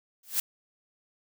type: noise with exponential growth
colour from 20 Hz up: blue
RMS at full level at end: -22 dBFS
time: 0.23-0.4 s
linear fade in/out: 5 ms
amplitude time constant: 36 ms
effects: none